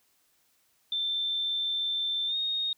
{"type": "tone with pitch glide", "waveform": "sine", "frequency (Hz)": [3557, 3717], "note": ["A7", "A#7"], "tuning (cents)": [18, -6], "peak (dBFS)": -27, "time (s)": [0.92, 2.73], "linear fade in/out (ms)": 2, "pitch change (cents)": 76, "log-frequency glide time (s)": [2.27, 2.36], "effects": ["white hiss -69 dBFS RMS until 2.77 s"]}